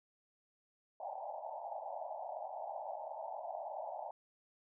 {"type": "band-pass noise", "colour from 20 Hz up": "pink", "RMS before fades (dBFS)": -44, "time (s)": [1, 4.11], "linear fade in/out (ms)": 2, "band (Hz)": [590, 900], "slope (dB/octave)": 96, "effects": []}